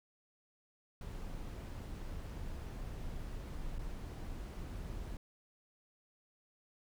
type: noise with dropouts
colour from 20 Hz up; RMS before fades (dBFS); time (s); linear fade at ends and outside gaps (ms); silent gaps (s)
brown; -43; 1.01-5.17; 2; 3.785-3.791
effects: none